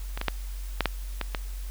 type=clicks; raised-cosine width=0.3 ms; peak=-17 / -13 / -7 / -7 / -7 / -12 / -12 dBFS; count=7; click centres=0.175 / 0.214 / 0.283 / 0.807 / 0.857 / 1.213 / 1.348 s; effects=added 46 Hz sine -32 dBFS peak until 1.7 s + white hiss -49 dBFS RMS until 1.7 s